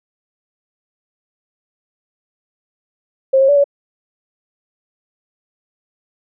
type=tone with pitch steps; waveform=sine; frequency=533 / 539 / 575 / 566 Hz; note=C5 / C#5 / D5 / C#5; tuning=+32 / -49 / -37 / +36 cents; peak=-8 dBFS; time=3.33-3.642 s; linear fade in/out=10 ms; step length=78 ms; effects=none